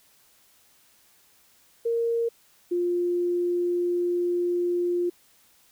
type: tone pair in turn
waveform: sine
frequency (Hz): 464.4 / 351.4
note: A#4 / F4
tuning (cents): -7 / +11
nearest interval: perfect fourth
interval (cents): 482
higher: first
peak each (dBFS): -22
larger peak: neither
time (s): 1.85-2.29 / 2.71-5.1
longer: second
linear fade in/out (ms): 10
effects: white hiss -60 dBFS RMS until 5.71 s